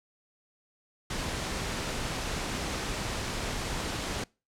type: noise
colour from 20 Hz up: pink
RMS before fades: -33 dBFS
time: 1.1-4.24 s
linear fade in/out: 5 ms
effects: noise-tail reverb RT60 0.3 s tail -25 dB re dry + low-pass 8000 Hz 12 dB/octave